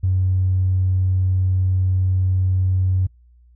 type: tone with tanh clipping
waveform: triangle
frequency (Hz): 93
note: F#2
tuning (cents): +9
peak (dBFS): -15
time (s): 0.03-3.07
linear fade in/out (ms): 10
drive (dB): 4
effects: noise-tail reverb RT60 0.2 s tail -26 dB re dry + added 60 Hz sine -48 dBFS peak until 3.55 s